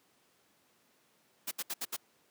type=noise bursts; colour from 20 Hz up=white; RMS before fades=-36 dBFS; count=5; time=1.47-1.966 s; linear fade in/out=10 ms; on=44 ms; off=69 ms; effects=pink hiss -69 dBFS RMS until 2.3 s + high-pass 200 Hz 12 dB/octave